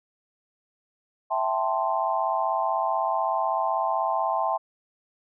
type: chord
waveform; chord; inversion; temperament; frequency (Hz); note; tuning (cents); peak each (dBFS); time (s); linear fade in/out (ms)
sine; A minor seventh; second; equal; 659.3 / 784 / 880 / 1046.5; E5 / G5 / A5 / C6; 0 / 0 / 0 / 0; -28; 1.3-4.58; 20
effects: none